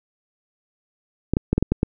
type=clicks; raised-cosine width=3 ms; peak=-5 dBFS; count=7; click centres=1.336 / 1.369 / 1.53 / 1.58 / 1.626 / 1.72 / 1.831 s; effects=none